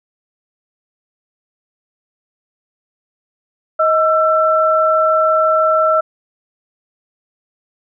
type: tone pair together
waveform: sine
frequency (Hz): 631 / 1337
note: D#5 / E6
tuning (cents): +24 / +24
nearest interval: octave + minor second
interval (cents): 1300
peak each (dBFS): -13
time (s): 3.79-6.01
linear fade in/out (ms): 10
effects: none